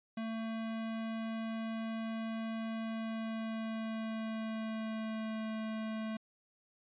square tone with pitch glide, 224.1 to 219.7 Hz, A3 to A3, +32 to -2 cents, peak -37 dBFS, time 0.17-6.17 s, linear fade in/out 5 ms, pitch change -34 cents, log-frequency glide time 2.79-5.51 s, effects resampled to 8000 Hz

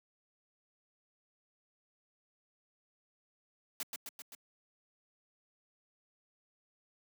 white noise with echo, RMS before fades -38 dBFS, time 3.8-3.83 s, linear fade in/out 2 ms, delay 130 ms, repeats 4, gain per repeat -3 dB, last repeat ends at 4.35 s, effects high-pass 200 Hz 12 dB/octave

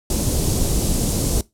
pink band-stop noise, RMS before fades -19 dBFS, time 0.1-1.41 s, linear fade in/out 2 ms, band 420 to 6700 Hz, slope 12 dB/octave, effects noise-tail reverb RT60 0.2 s tail -20 dB re dry + low-pass 11000 Hz 12 dB/octave

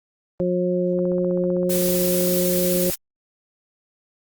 harmonic tone, 179.6 Hz, F3, 49 cents sharp, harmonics 1 / 2 / 3, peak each -23 / -23 / -23 dBFS, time 0.4-2.9 s, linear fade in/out 0 ms
click train, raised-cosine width 1 ms, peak -25 dBFS, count 21, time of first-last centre 0.99-2.272 s, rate 15.6 Hz
blue noise, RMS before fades -25 dBFS, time 1.69-2.96 s, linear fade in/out 20 ms
effects Opus 32 kbps

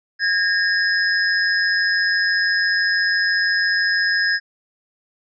sine tone cluster, 1637 / 1823 / 5100 Hz, G#6 / A#6 / D#8, -25 / -39 / +42 cents, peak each -18 / -22 / -23 dBFS, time 0.19-4.4 s, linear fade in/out 50 ms, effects none

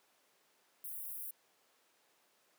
white high-pass noise, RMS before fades -44 dBFS, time 0.84-1.31 s, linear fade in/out 5 ms, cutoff 9900 Hz, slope 48 dB/octave, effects pink hiss -71 dBFS RMS until 2.58 s + high-pass 400 Hz 12 dB/octave

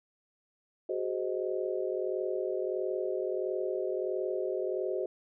sine chord, Ab dominant seventh, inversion third, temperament just, 373.8 / 415.3 / 519.1 / 623 Hz, Gb4 / Ab4 / C5 / Eb5, +18 / 0 / -14 / +2 cents, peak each -33 / -37 / -36 / -37 dBFS, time 0.89-5.06 s, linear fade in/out 5 ms, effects none

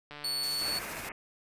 click train, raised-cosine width 0.3 ms, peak -28 dBFS, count 99, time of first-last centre 0.11-0.777 s, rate 147 Hz
40% pulse tone, 4435 Hz, C#8, in tune, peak -29 dBFS, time 0.24-0.79 s, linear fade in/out 5 ms
white noise with tremolo, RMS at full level -42 dBFS, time 0.43-1.09 s, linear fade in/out 2 ms, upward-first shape square, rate 13 Hz, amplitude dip 25%
white low-pass noise, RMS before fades -41 dBFS, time 0.61-1.12 s, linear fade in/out 2 ms, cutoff 2700 Hz, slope 96 dB/octave
effects resampled to 32000 Hz

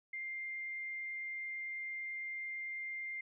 sine tone, 2103 Hz, C7, 8 cents sharp, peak -39 dBFS, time 0.13-3.21 s, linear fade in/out 5 ms, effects none

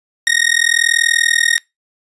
sawtooth tone with amplitude modulation, 1864.7 Hz, A#6, in tune, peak -4 dBFS, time 0.27-1.58 s, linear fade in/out 0 ms, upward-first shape sine, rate 40.5 Hz, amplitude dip 100%, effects noise-tail reverb RT60 0.2 s tail -25 dB re dry + resampled to 24000 Hz

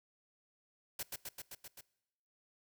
white noise with echo, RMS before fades -40 dBFS, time 0.99-1.03 s, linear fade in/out 5 ms, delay 130 ms, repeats 6, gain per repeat -2 dB, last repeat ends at 1.81 s, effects noise-tail reverb RT60 0.9 s tail -22 dB re dry

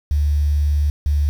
sine tone pair in turn, 73.42 / 73.04 Hz, D2 / D2, 0 / -9 cents, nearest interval unison, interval 9 cents, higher first, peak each -14 dBFS, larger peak neither, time 0.11-0.9 / 1.06-1.29 s, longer first, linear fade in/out 0 ms, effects 7-bit

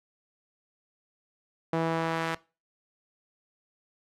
sawtooth tone with band-pass filter sweep, 163.7 Hz, E3, 12 cents flat, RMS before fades -29 dBFS, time 1.73-2.35 s, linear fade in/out 2 ms, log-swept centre 600 to 1600 Hz, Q 0.76, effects noise-tail reverb RT60 0.3 s tail -21 dB re dry + AAC 64 kbps

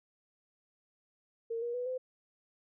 sine tone with pitch steps, 458.7 / 475.7 / 493.3 / 511.6 Hz, A#4 / A#4 / B4 / C5, -28 / +35 / -2 / -39 cents, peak -33 dBFS, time 1.5-1.98 s, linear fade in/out 10 ms, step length 120 ms, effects none

